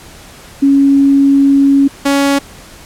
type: tone pair in turn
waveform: sine / sawtooth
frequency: 277.2 / 279.5 Hz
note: C#4 / C#4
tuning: 0 / +14 cents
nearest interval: unison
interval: 14 cents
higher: second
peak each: -5 dBFS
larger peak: neither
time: 0.62-1.88 / 2.05-2.39 s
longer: first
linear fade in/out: 10 ms
effects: pink hiss -36 dBFS RMS until 2.85 s + low-pass 12000 Hz 12 dB/octave